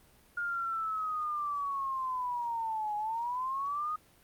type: linear two-way sweep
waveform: sine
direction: down then up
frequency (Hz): 1423 to 830.6 to 1251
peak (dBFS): -31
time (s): 0.37-3.96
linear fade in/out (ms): 5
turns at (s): 2.96
effects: pink hiss -62 dBFS RMS until 4.23 s + Opus 32 kbps